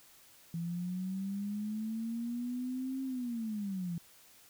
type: linear two-way sweep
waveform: sine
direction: up then down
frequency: 165.9 to 267.2 to 165.9 Hz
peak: -34 dBFS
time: 0.54-3.98 s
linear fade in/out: 2 ms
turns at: 3.03 s
effects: white hiss -60 dBFS RMS until 4.49 s